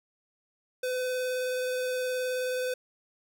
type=tone with vibrato; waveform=square; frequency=506 Hz; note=B4; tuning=42 cents sharp; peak=-29 dBFS; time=0.83-2.74 s; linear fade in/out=5 ms; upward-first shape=sine; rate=19 Hz; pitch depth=11 cents each way; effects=none